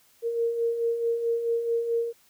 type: beating tone pair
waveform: sine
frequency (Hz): 460.9 / 465.5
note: A#4 / A#4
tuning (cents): -20 / -2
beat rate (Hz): 4.6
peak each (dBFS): -33 / -24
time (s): 0.22-2.13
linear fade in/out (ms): 50
effects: white hiss -61 dBFS RMS until 2.29 s